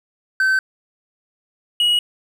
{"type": "tone pair in turn", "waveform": "triangle", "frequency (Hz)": [1539, 2905], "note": ["G6", "F#7"], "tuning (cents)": [-32, -32], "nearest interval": "major seventh", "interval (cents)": 1100, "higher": "second", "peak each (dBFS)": -12, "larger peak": "neither", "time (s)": [[0.4, 0.59], [1.8, 1.99]], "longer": "neither", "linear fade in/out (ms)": 2, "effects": []}